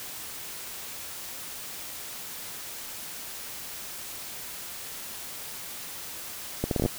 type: accelerating click train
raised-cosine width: 2 ms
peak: -12 dBFS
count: 8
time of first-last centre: 6.64-6.86 s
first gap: 72 ms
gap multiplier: 0.7
effects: white hiss -39 dBFS RMS until 6.98 s